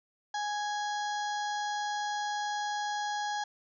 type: harmonic tone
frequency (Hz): 830.6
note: G#5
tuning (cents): 0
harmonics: 1 / 2 / 4 / 5 / 6 / 7 / 8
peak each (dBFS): -32 / -38 / -44 / -46 / -48 / -49 / -50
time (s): 0.34-3.44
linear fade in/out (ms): 5
effects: none